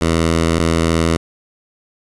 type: tone pair in turn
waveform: 10% pulse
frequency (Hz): 82.41 / 82.41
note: E2 / E2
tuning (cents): 0 / 0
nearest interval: unison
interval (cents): 0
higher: neither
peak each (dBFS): -5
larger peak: neither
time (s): 0.01-0.59 / 0.59-1.17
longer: neither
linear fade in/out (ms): 5
effects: resampled to 24000 Hz + 7-bit